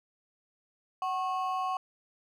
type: ring-modulated tone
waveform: triangle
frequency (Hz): 920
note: A#5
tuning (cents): -23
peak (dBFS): -24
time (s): 1.02-1.77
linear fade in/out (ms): 2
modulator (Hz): 171
effects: none